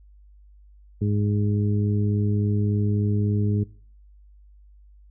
harmonic tone, 103.5 Hz, G#2, 5 cents flat, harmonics 1 / 2 / 3 / 4, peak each -21 / -26 / -33 / -33 dBFS, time 1.01-3.64 s, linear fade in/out 10 ms, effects noise-tail reverb RT60 0.5 s tail -23 dB re dry + added 50 Hz sine -48 dBFS peak until 5.1 s

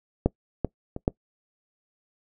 clicks, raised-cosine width 2 ms, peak -6 / -10 / -19 / -7 dBFS, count 4, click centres 0.26 / 0.647 / 0.964 / 1.079 s, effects noise-tail reverb RT60 0.1 s tail -23 dB re dry

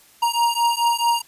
square beating tone pair, 937 / 941.6 Hz, A#5 / A#5, +9 / +17 cents, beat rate 4.6 Hz, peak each -21 dBFS, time 0.22-1.22 s, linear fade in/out 10 ms, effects white hiss -52 dBFS RMS until 1.27 s + resampled to 32000 Hz

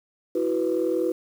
sine chord, E suspended second, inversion none, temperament equal, 329.6 / 370 / 493.9 Hz, E4 / F#4 / B4, 0 / 0 / 0 cents, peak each -25 dBFS, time 0.35-1.12 s, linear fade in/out 5 ms, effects tanh soft clip ceiling -14 dBFS + 8-bit

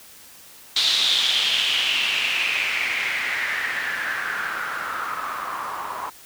blue noise with low-pass filter sweep, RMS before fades -24 dBFS, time 0.76-6.1 s, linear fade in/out 5 ms, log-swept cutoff 3900 to 1000 Hz, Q 5.2, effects white hiss -46 dBFS RMS until 6.25 s

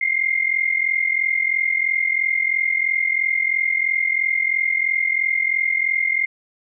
sine tone pair together, 2093 / 2136 Hz, C7 / C7, 0 / +35 cents, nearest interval unison, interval 35 cents, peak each -20 dBFS, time 0.01-6.26 s, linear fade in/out 5 ms, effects none

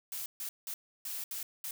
blue noise bursts at uneven times, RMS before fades -39 dBFS, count 6, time 0.12-0.26 / 0.4-0.49 / 0.67-0.74 / 1.05-1.24 / 1.31-1.43 / 1.64-1.71 s, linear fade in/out 2 ms, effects none

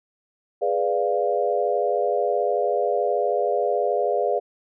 sine chord, G# diminished seventh, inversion none, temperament equal, 415.3 / 493.9 / 587.3 / 698.5 Hz, G#4 / B4 / D5 / F5, 0 / 0 / 0 / 0 cents, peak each -25 dBFS, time 0.61-4.4 s, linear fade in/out 20 ms, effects none

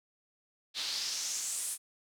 pink noise with band-pass filter sweep, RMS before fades -36 dBFS, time 0.74-1.78 s, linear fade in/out 50 ms, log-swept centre 3800 to 9800 Hz, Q 3.1, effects none

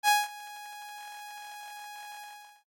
sawtooth tone with ADSR envelope, 830.6 Hz, G#5, in tune, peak -15 dBFS, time 0.03-2.64 s, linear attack 56 ms, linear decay 190 ms, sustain -23 dB, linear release 450 ms, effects AAC 64 kbps

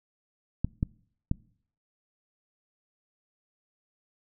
clicks, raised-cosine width 5 ms, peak -13 dBFS, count 3, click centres 0.646 / 0.829 / 1.314 s, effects noise-tail reverb RT60 0.6 s tail -24 dB re dry

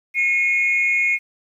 sine tone pair together, 2163 / 2462 Hz, C#7 / D#7, -43 / -19 cents, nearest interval major second, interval 224 cents, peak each -16 / -20 dBFS, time 0.14-1.19 s, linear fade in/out 50 ms, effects tanh soft clip ceiling -10 dBFS + 9-bit

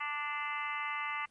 harmonic tone, 293.7 Hz, D4, in tune, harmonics 3 / 4 / 5 / 6 / 7 / 8 / 9 / 10, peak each -42 / -38 / -47 / -47 / -38 / -51 / -43 / -51 dBFS, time 0-1.26 s, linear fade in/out 10 ms, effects pink hiss -71 dBFS RMS until 1.3 s + MP3 48 kbps

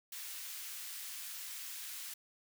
white high-pass noise, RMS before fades -45 dBFS, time 0.12-2.14 s, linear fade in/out 5 ms, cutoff 1600 Hz, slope 12 dB/octave, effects none

